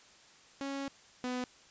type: tone pair in turn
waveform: sawtooth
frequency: 275.9 / 250.2 Hz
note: C#4 / B3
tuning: -8 / +23 cents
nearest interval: major second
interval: 169 cents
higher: first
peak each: -32 / -30 dBFS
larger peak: second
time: 0.61-0.88 / 1.24-1.44 s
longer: first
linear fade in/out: 0 ms
effects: white hiss -59 dBFS RMS until 1.7 s + resampled to 16000 Hz